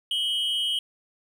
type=tone pair together; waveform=triangle; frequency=2960 / 3204 Hz; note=F#7 / G7; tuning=0 / +37 cents; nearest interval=minor second; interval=137 cents; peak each=-25 dBFS; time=0.11-0.79 s; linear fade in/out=2 ms; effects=none